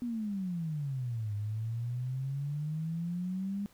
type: exponential two-way sweep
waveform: sine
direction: down then up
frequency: 246.9 to 102.4 to 204.4 Hz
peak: -32 dBFS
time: 0.02-3.66 s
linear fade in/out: 0 ms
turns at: 1.34 s
effects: pink hiss -63 dBFS RMS until 3.73 s